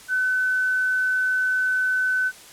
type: tone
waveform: sine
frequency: 1512 Hz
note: F#6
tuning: 37 cents sharp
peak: -19 dBFS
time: 0.08-2.32 s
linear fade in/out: 50 ms
effects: white hiss -45 dBFS RMS until 2.52 s + low-pass 11000 Hz 12 dB/octave